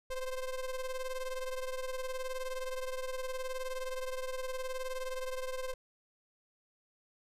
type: ring-modulated tone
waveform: square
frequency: 261.6 Hz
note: C4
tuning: in tune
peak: -33 dBFS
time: 0.1-5.74 s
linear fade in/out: 5 ms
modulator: 252 Hz
effects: resampled to 32000 Hz